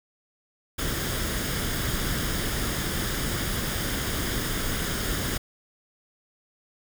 pink noise with comb filter, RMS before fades -28 dBFS, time 0.78-5.38 s, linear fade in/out 10 ms, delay 0.59 ms, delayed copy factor +0.5, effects none

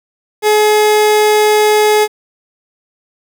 30% pulse tone, 424 Hz, G#4, 36 cents sharp, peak -5 dBFS, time 0.42-2.08 s, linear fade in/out 50 ms, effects 7-bit

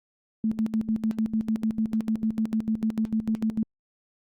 sine tone with tremolo, 220 Hz, A3, in tune, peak -21 dBFS, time 0.44-3.63 s, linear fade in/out 2 ms, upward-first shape square, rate 6.7 Hz, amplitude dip 80%, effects Opus 32 kbps

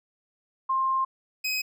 sine / 25% pulse tone pair in turn, 1058 / 2525 Hz, C6 / D#7, +19 / +25 cents, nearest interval octave + minor third, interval 1506 cents, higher second, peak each -22 dBFS, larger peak neither, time 0.69-1.05 / 1.44-1.62 s, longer first, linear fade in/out 10 ms, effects none

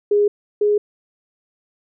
sine tone pair in turn, 412.2 / 415.8 Hz, G#4 / G#4, -13 / +2 cents, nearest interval unison, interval 15 cents, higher second, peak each -12 / -13 dBFS, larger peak first, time 0.11-0.28 / 0.61-0.78 s, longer neither, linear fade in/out 5 ms, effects none

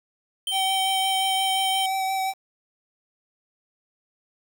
square tone, 3120 Hz, G7, 9 cents flat, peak -25 dBFS, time 0.47-1.86 s, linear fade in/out 2 ms
square tone with vibrato, 766 Hz, G5, 40 cents flat, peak -24 dBFS, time 0.51-2.34 s, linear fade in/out 50 ms, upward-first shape sine, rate 5.7 Hz, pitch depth 15 cents each way
effects 8-bit

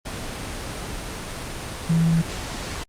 sine tone in noise, 164.81 Hz, E3, in tune, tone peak -16 dBFS, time 1.89-2.22 s, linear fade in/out 10 ms, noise pink, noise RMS -31 dBFS, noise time 0.05-2.84 s, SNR +12 dB, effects low-pass 9000 Hz 12 dB/octave + Opus 32 kbps

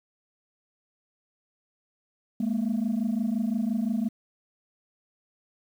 sine tone pair together, 210.6 / 236.4 Hz, G#3 / A#3, +24 / +24 cents, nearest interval major second, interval 200 cents, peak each -25 dBFS, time 2.4-4.09 s, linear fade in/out 5 ms, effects tanh soft clip ceiling -21 dBFS + 9-bit

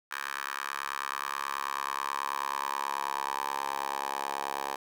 10% pulse tone with high-pass filter sweep, 69.3 Hz, C#2, in tune, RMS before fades -34 dBFS, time 0.11-4.76 s, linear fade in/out 5 ms, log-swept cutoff 1400 to 750 Hz, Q 3.9, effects none

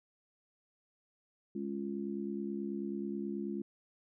harmonic tone, 69.3 Hz, C#2, in tune, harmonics 3 / 4 / 5, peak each -38 / -42 / -40 dBFS, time 1.55-3.62 s, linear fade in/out 5 ms, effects none

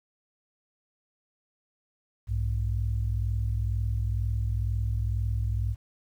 sine tone pair together, 61.74 / 103.83 Hz, B1 / G#2, 0 / 0 cents, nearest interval major sixth, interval 900 cents, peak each -27 dBFS, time 2.27-5.76 s, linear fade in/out 50 ms, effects tanh soft clip ceiling -18 dBFS + 10-bit

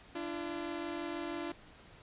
sawtooth tone pair together, 293.7 / 339.8 Hz, D4 / F4, 0 / -47 cents, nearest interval minor third, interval 253 cents, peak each -37 / -35 dBFS, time 0.15-1.52 s, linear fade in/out 5 ms, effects pink hiss -57 dBFS RMS until 2.02 s + resampled to 8000 Hz

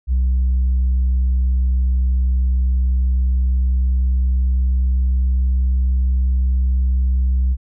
sine tone with pitch glide, 63.4 to 63.88 Hz, B1 to C2, +46 to -41 cents, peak -11 dBFS, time 0.07-7.57 s, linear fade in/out 50 ms, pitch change +13 cents, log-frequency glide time 2.77-5.74 s, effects tanh soft clip ceiling -12 dBFS

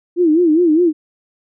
sine tone with vibrato, 329.6 Hz, E4, in tune, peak -9 dBFS, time 0.16-0.93 s, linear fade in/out 50 ms, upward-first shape sine, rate 4.9 Hz, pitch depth 150 cents each way, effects none

